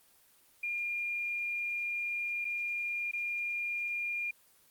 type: tone with dropouts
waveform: sine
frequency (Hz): 2410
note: D7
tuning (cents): +44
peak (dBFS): -32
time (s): 0.63-4.31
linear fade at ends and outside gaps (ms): 5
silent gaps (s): 2.446-2.45 / 3.114-3.133
effects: white hiss -64 dBFS RMS until 4.7 s + Opus 24 kbps